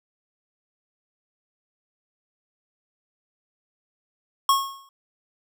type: tone with exponential decay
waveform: square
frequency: 1093 Hz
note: C#6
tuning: 25 cents flat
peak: -14 dBFS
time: 4.49-4.89 s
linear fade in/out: 2 ms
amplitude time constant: 85 ms
effects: none